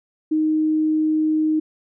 sine tone, 311.1 Hz, D#4, in tune, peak -16 dBFS, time 0.31-1.6 s, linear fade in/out 10 ms, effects none

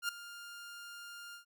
sawtooth tone with ADSR envelope, 1404 Hz, F6, 9 cents sharp, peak -27 dBFS, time 0.02-1.45 s, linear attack 68 ms, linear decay 4 ms, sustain -16 dB, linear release 110 ms, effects none

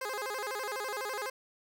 15% pulse tone with vibrato, 466.2 Hz, A#4, in tune, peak -28 dBFS, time 0.01-1.3 s, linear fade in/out 5 ms, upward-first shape square, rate 12 Hz, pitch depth 200 cents each way, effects none

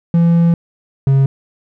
triangle tone pair in turn, 169 / 135.97 Hz, E3 / C#3, +43 / -33 cents, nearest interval major third, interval 376 cents, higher first, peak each -6 dBFS, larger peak neither, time 0.14-0.54 / 1.07-1.26 s, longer first, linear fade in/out 2 ms, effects none

